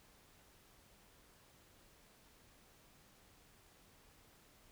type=silence; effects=pink hiss -66 dBFS RMS until 4.71 s